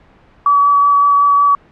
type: tone with vibrato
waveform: sine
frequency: 1142 Hz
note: D6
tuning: 49 cents flat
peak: -7 dBFS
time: 0.46-1.55 s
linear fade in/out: 2 ms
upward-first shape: sine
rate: 5.4 Hz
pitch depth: 10 cents each way
effects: pink hiss -47 dBFS RMS until 1.71 s + low-pass 2000 Hz 12 dB/octave